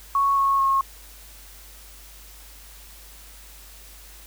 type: tone with pitch steps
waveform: sine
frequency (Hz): 1108 / 1098 / 1085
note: C#6 / C#6 / C#6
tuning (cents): -1 / -17 / -37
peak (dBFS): -17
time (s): 0.15-0.81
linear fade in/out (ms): 2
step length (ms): 220
effects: added 50 Hz sine -46 dBFS peak until 4.26 s + white hiss -47 dBFS RMS until 4.26 s